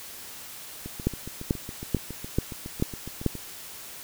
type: two click trains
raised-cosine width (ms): 3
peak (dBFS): -9 / -23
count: 6 / 19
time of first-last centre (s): 1.07-3.263 / 0.86-3.353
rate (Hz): 2.28 / 7.22
effects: white hiss -42 dBFS RMS until 4.03 s